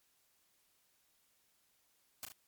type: noise with echo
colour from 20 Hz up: white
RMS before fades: -43 dBFS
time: 2.23-2.25 s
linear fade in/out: 0 ms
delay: 35 ms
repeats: 2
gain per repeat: -5 dB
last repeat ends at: 2.32 s
effects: white hiss -74 dBFS RMS until 2.47 s + MP3 96 kbps